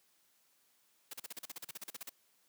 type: noise bursts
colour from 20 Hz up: white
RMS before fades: -44 dBFS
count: 16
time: 1.11-2.095 s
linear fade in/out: 5 ms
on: 25 ms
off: 39 ms
effects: white hiss -72 dBFS RMS until 2.48 s + high-pass 150 Hz 12 dB/octave